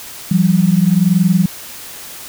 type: tone pair together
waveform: sine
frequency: 170.5 / 191.51 Hz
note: F3 / G3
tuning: -41 / -40 cents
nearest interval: major second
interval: 201 cents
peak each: -12 dBFS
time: 0.31-1.46 s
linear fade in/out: 5 ms
effects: white hiss -32 dBFS RMS until 2.28 s

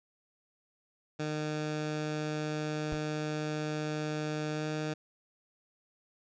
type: tone with pitch glide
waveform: 15% pulse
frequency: 152.6 to 153.84 Hz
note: D#3 to D#3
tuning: -33 to -19 cents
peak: -26 dBFS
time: 1.19-4.94 s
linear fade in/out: 10 ms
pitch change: +14 cents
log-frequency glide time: 4.52-4.66 s
type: noise with exponential decay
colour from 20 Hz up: brown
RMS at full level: -32 dBFS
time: 2.92-3 s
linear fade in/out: 1 ms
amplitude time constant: 17 ms
effects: resampled to 16000 Hz

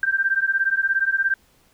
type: beating tone pair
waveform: sine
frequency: 1568 / 1585 Hz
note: G6 / G6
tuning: 0 / +19 cents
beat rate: 17 Hz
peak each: -21 dBFS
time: 0.03-1.34 s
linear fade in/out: 2 ms
effects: pink hiss -59 dBFS RMS until 1.73 s

